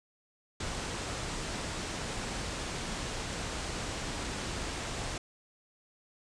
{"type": "low-pass noise", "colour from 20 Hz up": "pink", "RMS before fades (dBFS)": -37, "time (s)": [0.6, 5.18], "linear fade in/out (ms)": 5, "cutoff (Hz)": 8900, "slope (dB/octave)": 48, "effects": []}